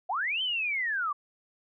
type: linear two-way sweep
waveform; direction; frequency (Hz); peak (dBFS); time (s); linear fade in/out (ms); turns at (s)
sine; up then down; 650 to 3136 to 1118; -27; 0.09-1.13; 10; 0.42
effects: none